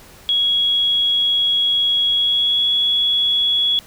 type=tone with pitch glide; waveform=sine; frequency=3326 to 3365 Hz; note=G#7 to G#7; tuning=+2 to +22 cents; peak=-14 dBFS; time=0.29-3.79 s; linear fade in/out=0 ms; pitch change=+20 cents; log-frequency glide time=2.12-2.7 s; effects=pink hiss -44 dBFS RMS until 3.86 s